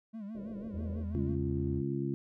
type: tone with vibrato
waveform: triangle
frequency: 211.5 Hz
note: G#3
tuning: 32 cents sharp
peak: -37 dBFS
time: 0.13-1.36 s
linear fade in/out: 20 ms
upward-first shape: sine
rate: 6.1 Hz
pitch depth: 120 cents each way
type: low-pass noise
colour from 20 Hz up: white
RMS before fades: -48 dBFS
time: 0.34-1.05 s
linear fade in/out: 20 ms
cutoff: 620 Hz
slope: 96 dB/octave
type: tone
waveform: triangle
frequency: 82 Hz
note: E2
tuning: 9 cents flat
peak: -33 dBFS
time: 0.72-1.83 s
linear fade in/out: 50 ms
type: harmonic tone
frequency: 68.9 Hz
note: C#2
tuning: 10 cents flat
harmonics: 2 / 3 / 4 / 5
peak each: -35 / -38 / -38 / -36 dBFS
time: 1.15-2.14 s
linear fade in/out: 0 ms
effects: none